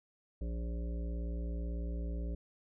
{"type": "harmonic tone", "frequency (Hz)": 58.1, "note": "A#1", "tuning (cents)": -5, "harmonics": [1, 3, 5, 7, 9, 10], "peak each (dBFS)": [-35, -45, -49, -52, -54, -55], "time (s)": [0.41, 2.35], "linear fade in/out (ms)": 5, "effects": []}